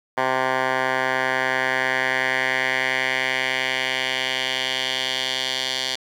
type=tone with band-pass filter sweep; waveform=10% pulse; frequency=130.2 Hz; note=C3; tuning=8 cents flat; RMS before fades=-23 dBFS; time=0.17-5.96 s; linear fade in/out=10 ms; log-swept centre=1200 to 3900 Hz; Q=2.2; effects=8-bit